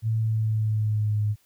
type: tone with pitch glide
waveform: sine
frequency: 111.5 to 105.24 Hz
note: A2 to G#2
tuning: +23 to +23 cents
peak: -21 dBFS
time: 0.02-1.36 s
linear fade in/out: 50 ms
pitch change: -100 cents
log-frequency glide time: 0.15-1.21 s
effects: white hiss -64 dBFS RMS until 1.45 s